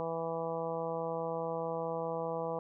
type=harmonic tone; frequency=164.81 Hz; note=E3; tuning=in tune; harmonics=1 / 2 / 3 / 4 / 5 / 6 / 7; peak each=-43 / -46 / -36 / -40 / -42 / -43 / -47 dBFS; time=0-2.59 s; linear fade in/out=0 ms; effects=none